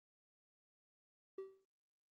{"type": "tone with exponential decay", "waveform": "triangle", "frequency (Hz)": 385.5, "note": "G4", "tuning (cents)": -29, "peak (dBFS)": -39, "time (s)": [1.38, 1.65], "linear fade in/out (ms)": 5, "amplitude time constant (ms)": 57, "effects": ["Opus 32 kbps"]}